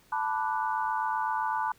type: chord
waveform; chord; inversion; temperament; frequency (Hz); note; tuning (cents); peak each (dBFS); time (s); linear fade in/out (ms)
sine; B minor seventh; third; equal; 880 / 987.8 / 1174.7 / 1480; A5 / B5 / D6 / F#6; 0 / 0 / 0 / 0; -30 / -31 / -36 / -36; 0.12-1.72; 5
effects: pink hiss -61 dBFS RMS until 1.78 s